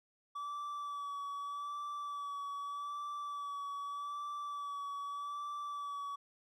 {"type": "tone with vibrato", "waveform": "triangle", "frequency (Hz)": 1150, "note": "D6", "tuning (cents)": -37, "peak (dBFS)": -37, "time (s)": [0.35, 6.16], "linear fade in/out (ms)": 10, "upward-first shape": "sine", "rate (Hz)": 0.82, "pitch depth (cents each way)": 24, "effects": []}